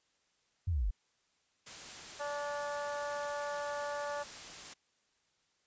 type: linear sweep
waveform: sine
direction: down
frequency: 95.7 to 38.89 Hz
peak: -29 dBFS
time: 0.67-0.91 s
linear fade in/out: 10 ms
type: noise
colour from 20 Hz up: white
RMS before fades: -47 dBFS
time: 1.66-4.74 s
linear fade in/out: 10 ms
type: harmonic tone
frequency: 289.9 Hz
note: D4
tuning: 22 cents flat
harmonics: 2 / 3 / 4 / 5 / 6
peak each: -38 / -42 / -44 / -46 / -48 dBFS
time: 2.19-4.24 s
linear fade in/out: 20 ms
effects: white hiss -75 dBFS RMS until 5.66 s + resampled to 16000 Hz